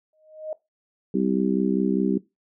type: tone with exponential growth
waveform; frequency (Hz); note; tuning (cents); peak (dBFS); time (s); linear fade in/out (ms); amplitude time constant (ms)
sine; 622.3; D#5; 0; -25; 0.13-0.53; 2; 85
type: harmonic tone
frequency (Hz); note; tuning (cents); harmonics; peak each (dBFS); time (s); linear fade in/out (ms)
65; C2; -11; 3 / 4 / 5 / 6; -24 / -25 / -26 / -27; 1.14-2.18; 5
effects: noise-tail reverb RT60 0.2 s tail -19 dB re dry